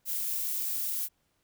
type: noise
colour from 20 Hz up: violet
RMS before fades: -32 dBFS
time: 0.05-1.09 s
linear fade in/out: 50 ms
effects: pink hiss -74 dBFS RMS until 1.43 s